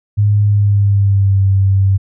sine tone with pitch glide, 103.5 to 97.13 Hz, G#2 to G2, -5 to -15 cents, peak -8 dBFS, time 0.17-1.98 s, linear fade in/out 20 ms, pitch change -110 cents, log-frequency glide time 0.43-1.43 s, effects none

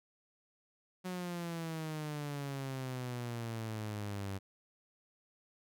sawtooth exponential sweep, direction down, 184.5 to 96.5 Hz, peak -34 dBFS, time 1.04-4.39 s, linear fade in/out 20 ms, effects none

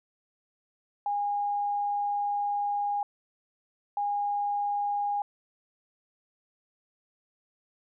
sine tone bursts at uneven times, 817 Hz, G#5, 29 cents flat, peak -26 dBFS, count 2, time 1.06-3.03 / 3.97-5.22 s, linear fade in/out 2 ms, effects none

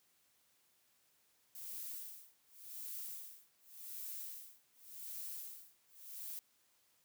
violet noise with tremolo, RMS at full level -45 dBFS, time 1.55-6.39 s, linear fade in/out 0 ms, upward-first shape sine, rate 0.88 Hz, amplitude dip 100%, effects white hiss -74 dBFS RMS until 7.04 s + high-pass 60 Hz 12 dB/octave

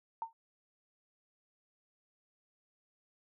sine tone with exponential decay, 908 Hz, A#5, 46 cents flat, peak -31 dBFS, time 0.22-0.33 s, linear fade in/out 1 ms, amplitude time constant 23 ms, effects none

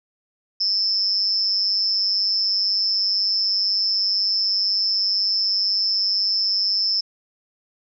sine tone with amplitude modulation, 5260 Hz, E8, 5 cents flat, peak -14 dBFS, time 0.6-7.01 s, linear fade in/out 10 ms, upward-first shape sine, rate 198 Hz, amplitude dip 90%, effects none

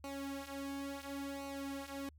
sawtooth tone with flanger, 277.2 Hz, C#4, in tune, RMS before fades -43 dBFS, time 0.04-2.09 s, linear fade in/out 2 ms, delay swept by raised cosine 0.58 to 5.18 ms, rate 0.71 Hz, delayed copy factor -0.8, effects added 75 Hz sine -58 dBFS peak until 2.18 s + MP3 96 kbps

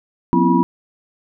sine tone cluster, 179.6 / 244.9 / 266.9 / 336 / 970 Hz, F3 / B3 / C4 / E4 / B5, +49 / -14 / +35 / +33 / -31 cents, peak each -18 dBFS, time 0.33-0.63 s, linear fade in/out 0 ms, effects none

